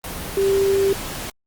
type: tone in noise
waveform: sine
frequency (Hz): 392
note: G4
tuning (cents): 0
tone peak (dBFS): -15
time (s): 0.37-0.93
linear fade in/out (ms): 2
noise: pink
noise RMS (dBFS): -30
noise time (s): 0.04-1.3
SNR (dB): +12
effects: Opus 24 kbps